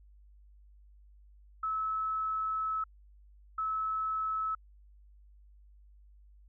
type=tone bursts at uneven times; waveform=sine; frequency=1299 Hz; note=E6; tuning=26 cents flat; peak=-30 dBFS; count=2; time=1.63-2.84 / 3.58-4.55 s; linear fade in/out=5 ms; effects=added 50 Hz sine -55 dBFS peak until 6.48 s